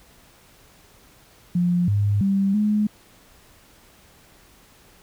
sine tone with pitch steps, 176.1 / 102.1 / 196 / 210.5 Hz, F3 / G#2 / G3 / G#3, +15 / -29 / 0 / +24 cents, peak -17 dBFS, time 1.55-2.87 s, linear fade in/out 5 ms, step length 330 ms, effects pink hiss -53 dBFS RMS until 5.02 s

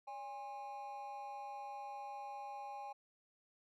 triangle tone with amplitude modulation, 816 Hz, G#5, 31 cents flat, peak -39 dBFS, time 0.07-2.93 s, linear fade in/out 10 ms, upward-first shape sine, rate 245 Hz, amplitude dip 75%, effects none

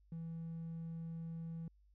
triangle tone, 164.81 Hz, E3, in tune, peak -39 dBFS, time 0.12-1.68 s, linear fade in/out 2 ms, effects tanh soft clip ceiling -37 dBFS + added 50 Hz sine -65 dBFS peak until 1.94 s

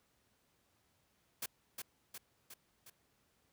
white noise with echo, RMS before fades -40 dBFS, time 1.42-1.46 s, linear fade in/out 5 ms, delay 360 ms, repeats 4, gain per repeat -4 dB, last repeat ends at 2.9 s, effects pink hiss -75 dBFS RMS until 3.52 s + high-pass 60 Hz 12 dB/octave

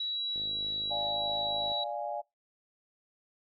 sine tone, 3901 Hz, B7, 22 cents flat, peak -31 dBFS, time 0-1.84 s, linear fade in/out 5 ms
click train, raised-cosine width 2 ms, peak -36 dBFS, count 72, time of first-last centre 0.36-1.718 s, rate 52.3 Hz
sine chord, D diminished, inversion none, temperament equal, 587.3 / 698.5 / 830.6 Hz, D5 / F5 / Ab5, 0 / 0 / 0 cents, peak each -37 dBFS, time 0.9-2.22 s, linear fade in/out 20 ms
effects noise-tail reverb RT60 0.2 s tail -24 dB re dry

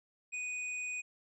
square tone, 2483 Hz, D#7, 4 cents flat, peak -37 dBFS, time 0.32-1.02 s, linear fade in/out 20 ms, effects resampled to 22050 Hz

